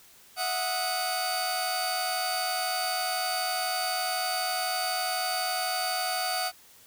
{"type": "tone cluster", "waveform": "sawtooth", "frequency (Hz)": [656, 736, 1244, 4594], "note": ["E5", "F#5", "D#6", "D8"], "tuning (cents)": [-9, -9, -1, -39], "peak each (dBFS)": [-33, -26, -34, -30], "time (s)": [0.36, 6.52], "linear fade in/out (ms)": 50, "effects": ["white hiss -55 dBFS RMS until 6.86 s"]}